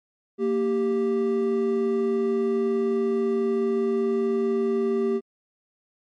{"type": "tone pair together", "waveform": "triangle", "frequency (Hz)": [231.3, 392], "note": ["A#3", "G4"], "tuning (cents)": [-13, 0], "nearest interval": "major sixth", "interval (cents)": 913, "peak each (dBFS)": [-24, -20], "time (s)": [0.38, 5.21], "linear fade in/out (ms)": 50, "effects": ["MP3 48 kbps"]}